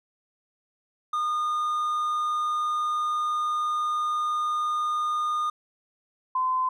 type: tone pair in turn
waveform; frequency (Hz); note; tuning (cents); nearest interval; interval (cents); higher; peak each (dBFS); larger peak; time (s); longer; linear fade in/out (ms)
triangle / sine; 1221 / 1026.7; D#6 / C6; -33 / -33; minor third; 300; first; -22; neither; 1.13-5.5 / 6.35-6.69; first; 5
effects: none